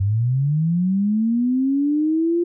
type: linear sweep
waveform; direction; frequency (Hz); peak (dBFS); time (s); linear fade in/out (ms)
sine; up; 94.2 to 349.2; -16; 0-2.44; 10
effects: none